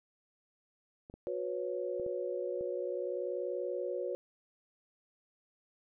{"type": "clicks", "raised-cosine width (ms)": 2, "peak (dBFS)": -35, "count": 5, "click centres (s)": [1.099, 1.14, 1.998, 2.064, 2.61]}
{"type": "chord", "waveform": "sine", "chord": "F# suspended fourth", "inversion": "none", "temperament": "equal with one note detuned", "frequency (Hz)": [364.5, 493.9, 554.4], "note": ["F#4", "B4", "C#5"], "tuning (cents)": [-26, 0, 0], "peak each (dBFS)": -38, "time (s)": [1.27, 4.15], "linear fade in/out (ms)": 0}
{"effects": []}